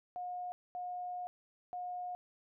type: tone bursts at uneven times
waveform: sine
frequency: 719 Hz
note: F#5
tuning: 50 cents flat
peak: -38 dBFS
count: 3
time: 0.16-0.52 / 0.75-1.27 / 1.73-2.15 s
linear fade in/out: 0 ms
effects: none